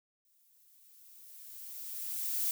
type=noise with exponential growth; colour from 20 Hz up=violet; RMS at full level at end=-31 dBFS; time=0.25-2.51 s; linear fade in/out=1 ms; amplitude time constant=490 ms; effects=none